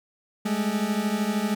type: beating tone pair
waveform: 40% pulse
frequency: 202.7 / 215.7 Hz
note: G#3 / A3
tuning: -42 / -34 cents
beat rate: 13 Hz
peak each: -26 / -25 dBFS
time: 0.45-1.55 s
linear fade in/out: 10 ms
effects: none